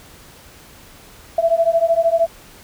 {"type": "beating tone pair", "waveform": "sine", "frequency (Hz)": [659.3, 672.3], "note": ["E5", "E5"], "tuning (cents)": [0, 34], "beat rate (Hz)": 13, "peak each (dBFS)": -16, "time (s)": [1.38, 2.27], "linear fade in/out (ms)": 5, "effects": ["pink hiss -44 dBFS RMS until 2.63 s"]}